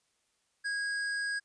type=tone with tanh clipping; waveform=sine; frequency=1643 Hz; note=G#6; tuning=19 cents flat; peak=-33 dBFS; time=0.64-1.4 s; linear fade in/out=20 ms; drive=16 dB; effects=white hiss -75 dBFS RMS until 1.44 s + resampled to 22050 Hz